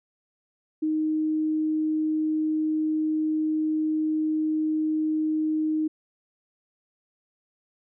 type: tone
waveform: sine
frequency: 311.1 Hz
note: D#4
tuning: in tune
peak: -22 dBFS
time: 0.82-5.88 s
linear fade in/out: 10 ms
effects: none